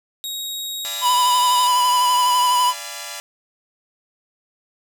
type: tone with pitch glide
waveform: sawtooth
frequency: 3783 to 3718 Hz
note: A#7 to A#7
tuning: +25 to -5 cents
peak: -23 dBFS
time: 0.24-1.67 s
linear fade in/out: 0 ms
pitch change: -30 cents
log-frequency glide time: 0.98-1.28 s
type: chord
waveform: 5% pulse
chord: D diminished seventh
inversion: none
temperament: equal with one note detuned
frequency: 587.3 / 686.5 / 830.6 / 987.8 Hz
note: D5 / F5 / Ab5 / Cb6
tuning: 0 / -30 / 0 / 0 cents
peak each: -24 dBFS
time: 0.85-3.2 s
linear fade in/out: 0 ms
type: tone with vibrato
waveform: square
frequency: 992 Hz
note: B5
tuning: 7 cents sharp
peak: -15 dBFS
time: 1.01-2.74 s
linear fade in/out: 50 ms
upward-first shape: sine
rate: 12 Hz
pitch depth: 26 cents each way
effects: none